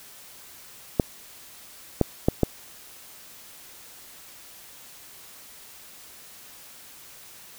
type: clicks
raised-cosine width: 2 ms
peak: -4 dBFS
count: 4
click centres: 0.998 / 2.013 / 2.285 / 2.433 s
effects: white hiss -47 dBFS RMS until 7.58 s